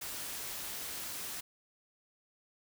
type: noise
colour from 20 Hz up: white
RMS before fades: -41 dBFS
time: 0.01-1.41 s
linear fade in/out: 10 ms
effects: none